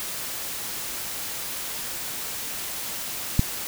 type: click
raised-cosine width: 5 ms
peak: -5 dBFS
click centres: 3.394 s
effects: white hiss -32 dBFS RMS until 3.67 s